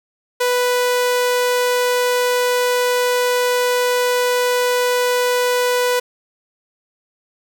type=tone; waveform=sawtooth; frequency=493.9 Hz; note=B4; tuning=in tune; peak=-11 dBFS; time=0.4-6 s; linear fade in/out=10 ms; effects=7-bit